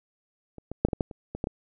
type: clicks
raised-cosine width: 2 ms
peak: -29 / -21 / -6 / -23 / -13 / -11 / -26 / -20 / -14 / -17 dBFS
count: 10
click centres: 0.583 / 0.716 / 0.85 / 0.886 / 0.932 / 1.008 / 1.112 / 1.35 / 1.441 / 1.471 s
effects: none